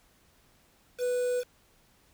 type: tone with quantisation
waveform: triangle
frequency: 493.9 Hz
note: B4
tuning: in tune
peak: -24 dBFS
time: 0.98-1.44 s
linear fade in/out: 50 ms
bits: 7
effects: pink hiss -64 dBFS RMS until 2.13 s